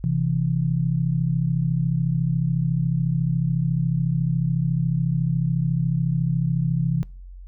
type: tone pair together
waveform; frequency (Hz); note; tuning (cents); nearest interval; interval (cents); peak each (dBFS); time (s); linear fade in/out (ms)
sine; 130.81 / 164.81; C3 / E3; 0 / 0; major third; 400; -22; 0.04-7.03; 0
effects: noise-tail reverb RT60 0.4 s tail -25 dB re dry + added 45 Hz sine -37 dBFS peak until 7.47 s